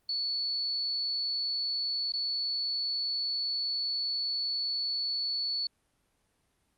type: tone with dropouts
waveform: sine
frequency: 4435 Hz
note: C#8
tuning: in tune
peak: -29 dBFS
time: 0.09-5.67 s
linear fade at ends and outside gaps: 2 ms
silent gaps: 2.121-2.137 s
effects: pink hiss -73 dBFS RMS until 6.77 s + Opus 32 kbps